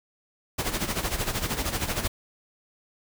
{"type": "noise with tremolo", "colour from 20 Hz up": "pink", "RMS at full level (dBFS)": -26, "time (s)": [0.58, 2.08], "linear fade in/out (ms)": 10, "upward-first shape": "sine", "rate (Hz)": 13, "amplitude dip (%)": 70, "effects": []}